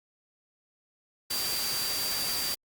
sine tone in noise, 4699 Hz, D8, in tune, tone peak -32 dBFS, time 1.3-2.55 s, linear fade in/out 10 ms, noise white, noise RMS -32 dBFS, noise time 1.3-2.55 s, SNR -3 dB, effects Opus 48 kbps

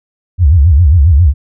sine tone with vibrato, 78.4 Hz, D#2, 14 cents sharp, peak -3 dBFS, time 0.38-1.34 s, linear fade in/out 50 ms, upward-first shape sine, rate 7.4 Hz, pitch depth 270 cents each way, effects none

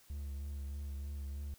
triangle tone with vibrato, 70.7 Hz, C#2, 35 cents sharp, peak -37 dBFS, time 0.1-1.54 s, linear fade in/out 0 ms, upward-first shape triangle, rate 3.2 Hz, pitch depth 43 cents each way, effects white hiss -64 dBFS RMS until 1.58 s

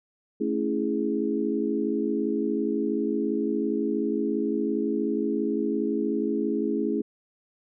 sine chord, A major seventh, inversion none, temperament equal, 220 / 277.2 / 329.6 / 415.3 Hz, A3 / C#4 / E4 / G#4, 0 / 0 / 0 / 0 cents, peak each -29 dBFS, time 0.4-7.02 s, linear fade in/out 10 ms, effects none

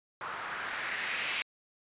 blue noise with low-pass filter sweep, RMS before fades -36 dBFS, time 0.21-1.42 s, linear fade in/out 0 ms, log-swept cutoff 1200 to 2600 Hz, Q 2.2, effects resampled to 8000 Hz

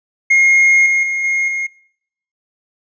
triangle tone with level steps, 2143 Hz, C7, 41 cents sharp, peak -6 / -10 / -15 / -12 / -16 dBFS, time 0.3-1.67 s, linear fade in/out 10 ms, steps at 0.86 / 1.03 / 1.24 / 1.48 s, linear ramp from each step 2 ms, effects noise-tail reverb RT60 0.7 s tail -22 dB re dry + resampled to 16000 Hz

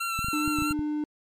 25% pulse tone with vibrato, 1353 Hz, E6, 45 cents sharp, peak -24 dBFS, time 0-0.73 s, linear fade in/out 10 ms, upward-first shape sine, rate 4.6 Hz, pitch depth 26 cents each way
clicks, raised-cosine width 5 ms, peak -22 dBFS, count 8, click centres 0.191 / 0.245 / 0.285 / 0.478 / 0.587 / 0.622 / 0.709 / 0.792 s
triangle tone, 300.3 Hz, D4, 39 cents sharp, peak -24 dBFS, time 0.33-1.04 s, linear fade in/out 2 ms
effects MP3 64 kbps

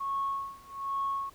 sine tone with tremolo, 1100 Hz, C#6, 14 cents flat, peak -27 dBFS, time 0-1.3 s, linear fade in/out 10 ms, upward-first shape sine, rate 1.2 Hz, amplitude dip 95%, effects tanh soft clip ceiling -23 dBFS + pink hiss -58 dBFS RMS until 1.34 s

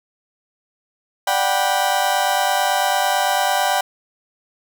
35% pulse chord, G major seventh, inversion second, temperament just, 588 / 735 / 784 / 980 Hz, D5 / F#5 / G5 / B5, +2 / -12 / 0 / -14 cents, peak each -23 / -20 / -18 / -23 dBFS, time 1.27-3.81 s, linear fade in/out 5 ms, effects 8-bit

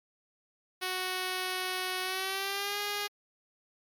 5% pulse tone with pitch glide, 370 to 410.5 Hz, F#4 to G#4, 0 to -20 cents, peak -20 dBFS, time 0.81-3.08 s, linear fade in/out 20 ms, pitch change +180 cents, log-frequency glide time 2.02-2.79 s, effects MP3 96 kbps

